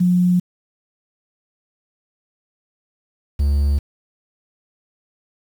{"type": "tone pair in turn", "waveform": ["sine", "triangle"], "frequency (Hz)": [179.2, 71.12], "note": ["F3", "C#2"], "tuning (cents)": [45, 45], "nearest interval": "octave + major third", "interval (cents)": 1600, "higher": "first", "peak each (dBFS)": -12, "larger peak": "neither", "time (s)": [[0, 0.4], [3.39, 3.79]], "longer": "neither", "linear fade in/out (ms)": 10, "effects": ["7-bit"]}